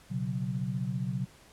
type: chord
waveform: sine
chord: B suspended second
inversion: none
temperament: equal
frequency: 123.47 / 138.59 / 185 Hz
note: B2 / C#3 / F#3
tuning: 0 / 0 / 0 cents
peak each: -34 dBFS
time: 0.1-1.26 s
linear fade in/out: 20 ms
effects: pink hiss -57 dBFS RMS until 1.52 s + low-pass 11000 Hz 12 dB/octave